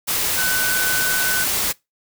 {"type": "tone in noise", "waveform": "sine", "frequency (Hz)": 1505, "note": "F#6", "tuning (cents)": 29, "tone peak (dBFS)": -21, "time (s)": [0.37, 1.45], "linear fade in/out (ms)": 20, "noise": "white", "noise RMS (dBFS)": -21, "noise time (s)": [0.07, 1.73], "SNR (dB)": -3, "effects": ["noise-tail reverb RT60 0.2 s tail -23 dB re dry"]}